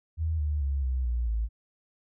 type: tone with pitch steps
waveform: sine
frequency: 80.3 / 74.49 / 69.1 / 64.1 / 59.47 / 55.16 Hz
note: E2 / D2 / C#2 / C2 / A#1 / A1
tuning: -45 / +25 / -5 / -35 / +35 / +5 cents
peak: -25 dBFS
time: 0.17-1.49 s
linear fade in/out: 50 ms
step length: 220 ms
effects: none